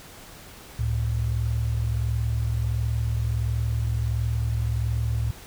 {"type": "tone pair together", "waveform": "sine", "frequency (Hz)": [70.56, 112], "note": ["C#2", "A2"], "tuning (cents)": [31, 31], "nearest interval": "minor sixth", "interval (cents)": 800, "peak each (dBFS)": [-26, -24], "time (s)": [0.79, 5.31], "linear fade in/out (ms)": 5, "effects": ["pink hiss -45 dBFS RMS until 5.46 s"]}